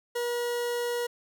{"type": "tone", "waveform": "40% pulse", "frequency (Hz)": 480, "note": "B4", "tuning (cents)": -49, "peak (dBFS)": -27, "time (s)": [0.15, 1.07], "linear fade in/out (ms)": 10, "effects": []}